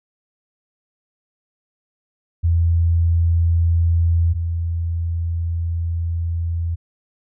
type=tone pair in turn; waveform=sine; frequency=84.1 / 84.1 Hz; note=E2 / E2; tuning=+35 / +35 cents; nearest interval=unison; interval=0 cents; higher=neither; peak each=-13 / -19 dBFS; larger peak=first; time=2.43-4.34 / 4.34-6.76 s; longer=second; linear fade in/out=20 ms; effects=none